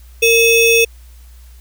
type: ring-modulated tone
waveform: square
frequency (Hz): 1521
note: F#6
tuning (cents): +47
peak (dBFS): -6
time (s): 0.22-0.85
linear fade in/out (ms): 10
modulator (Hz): 1060
effects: added 60 Hz sine -37 dBFS peak until 1.6 s + white hiss -51 dBFS RMS until 1.6 s